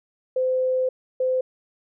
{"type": "tone bursts at uneven times", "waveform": "sine", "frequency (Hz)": 514, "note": "C5", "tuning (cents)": -31, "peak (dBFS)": -19, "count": 2, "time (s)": [[0.36, 0.89], [1.2, 1.41]], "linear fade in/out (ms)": 5, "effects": []}